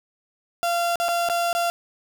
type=tone with dropouts; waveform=35% pulse; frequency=689 Hz; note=F5; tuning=24 cents flat; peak=-19 dBFS; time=0.63-1.7 s; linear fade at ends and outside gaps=0 ms; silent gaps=0.957-1 / 1.084-1.088 / 1.288-1.298 / 1.529-1.55 s; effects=none